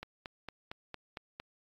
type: click train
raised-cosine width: 0.3 ms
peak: -25 dBFS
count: 7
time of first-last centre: 0.03-1.4 s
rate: 4.38 Hz
effects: AAC 32 kbps